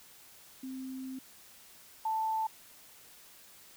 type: tone pair in turn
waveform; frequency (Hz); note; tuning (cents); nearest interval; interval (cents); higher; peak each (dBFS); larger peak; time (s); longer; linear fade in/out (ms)
sine; 261.6 / 881.9; C4 / A5; 0 / +4; octave + major sixth; 2104; second; -38 / -29; second; 0.63-1.19 / 2.05-2.47; first; 5
effects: white hiss -56 dBFS RMS until 3.76 s